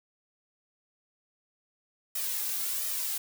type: noise with flanger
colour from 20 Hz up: blue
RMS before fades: -32 dBFS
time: 2.15-3.18 s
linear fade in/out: 5 ms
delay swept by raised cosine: 1.6 to 2.6 ms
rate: 1.4 Hz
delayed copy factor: +0.55
effects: none